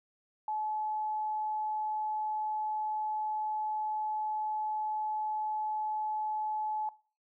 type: tone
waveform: sine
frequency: 858 Hz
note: A5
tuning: 44 cents flat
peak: -31 dBFS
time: 0.48-6.89 s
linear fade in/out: 2 ms
effects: noise-tail reverb RT60 0.4 s tail -20 dB re dry